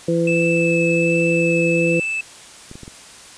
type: harmonic tone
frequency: 168.1 Hz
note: E3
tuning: 34 cents sharp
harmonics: 1 / 2 / 3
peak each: -20 / -20 / -19 dBFS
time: 0.08-2 s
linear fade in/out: 5 ms
type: tone with vibrato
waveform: triangle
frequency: 2623 Hz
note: E7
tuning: 9 cents flat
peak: -19 dBFS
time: 0.27-2.21 s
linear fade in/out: 5 ms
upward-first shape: sine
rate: 1.3 Hz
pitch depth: 9 cents each way
type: clicks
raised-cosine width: 3 ms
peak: -23 dBFS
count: 4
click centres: 2.714 / 2.755 / 2.833 / 2.879 s
effects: white hiss -41 dBFS RMS until 3.37 s + resampled to 22050 Hz